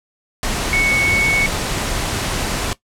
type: tone in noise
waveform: sine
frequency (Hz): 2217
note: C#7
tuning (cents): 0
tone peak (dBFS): -14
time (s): 0.73-1.46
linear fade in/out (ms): 0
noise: pink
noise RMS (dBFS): -21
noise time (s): 0.43-2.73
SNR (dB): +4
effects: noise-tail reverb RT60 0.1 s tail -17 dB re dry + low-pass 10000 Hz 12 dB/octave